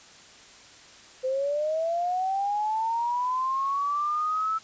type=linear sweep; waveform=sine; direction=up; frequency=510 to 1318.5 Hz; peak=-24 dBFS; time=1.23-4.59 s; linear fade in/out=20 ms; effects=white hiss -50 dBFS RMS until 4.63 s + resampled to 16000 Hz